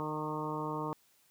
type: harmonic tone with a mistuned harmonic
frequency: 153.1 Hz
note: D#3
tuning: 28 cents flat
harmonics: 1 / 2 / 3 / 4 / 5 / 6 / 7 / 8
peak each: -41 / -40 / -41 / -46 / -49 / -40 / -41 / -47 dBFS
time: 0-0.93 s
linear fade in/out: 0 ms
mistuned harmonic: 7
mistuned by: +22 cents
effects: white hiss -68 dBFS RMS until 1.3 s